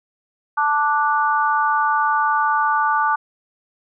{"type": "chord", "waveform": "sine", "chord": "D major", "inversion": "second", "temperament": "equal with one note detuned", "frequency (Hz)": [880, 1174.7, 1471.5], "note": ["A5", "D6", "F#6"], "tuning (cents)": [0, 0, -10], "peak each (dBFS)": [-19, -19, -22], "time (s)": [0.57, 3.16], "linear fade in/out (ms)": 10, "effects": []}